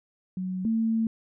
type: tone pair in turn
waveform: sine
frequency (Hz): 185.3 / 224.5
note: F#3 / A3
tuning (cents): +3 / +35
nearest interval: minor third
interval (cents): 332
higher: second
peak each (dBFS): -28 / -22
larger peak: second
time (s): 0.37-0.65 / 0.65-1.07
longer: second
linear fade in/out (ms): 2
effects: none